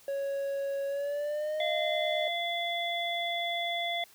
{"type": "tone with pitch glide", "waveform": "triangle", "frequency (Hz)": [554.4, 618.7], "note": ["C#5", "D#5"], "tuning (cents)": [0, -10], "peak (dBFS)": -28, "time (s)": [0.08, 2.28], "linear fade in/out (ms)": 2, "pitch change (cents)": 190, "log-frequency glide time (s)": [0.87, 1.58]}
{"type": "harmonic tone", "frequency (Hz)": 688, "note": "F5", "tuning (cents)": -26, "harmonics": [1, 3, 5], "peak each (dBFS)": [-33, -35, -34], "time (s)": [1.6, 4.04], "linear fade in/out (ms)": 2}
{"effects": ["white hiss -58 dBFS RMS until 4.14 s"]}